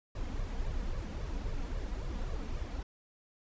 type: noise with flanger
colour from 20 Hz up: brown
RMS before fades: -36 dBFS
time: 0.15-2.83 s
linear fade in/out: 5 ms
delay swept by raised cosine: 1.7 to 4.2 ms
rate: 3.7 Hz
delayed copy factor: +0.75
effects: resampled to 16000 Hz